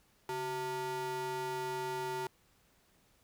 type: ring-modulated tone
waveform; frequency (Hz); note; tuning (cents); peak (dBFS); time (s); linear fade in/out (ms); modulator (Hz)
square; 260; C4; -11; -33; 0.29-2.27; 2; 639
effects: pink hiss -69 dBFS RMS until 3.23 s